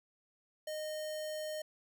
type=tone with notch filter; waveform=square; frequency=616 Hz; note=D#5; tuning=17 cents flat; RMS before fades=-40 dBFS; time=0.67-1.62 s; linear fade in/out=5 ms; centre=1300 Hz; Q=0.99; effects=none